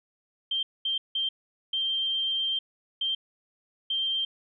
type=tone bursts at uneven times; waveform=sine; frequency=3156 Hz; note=G7; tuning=11 cents sharp; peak=-25 dBFS; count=6; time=0.51-0.63 / 0.85-0.98 / 1.15-1.29 / 1.73-2.59 / 3.01-3.15 / 3.9-4.25 s; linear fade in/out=5 ms; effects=none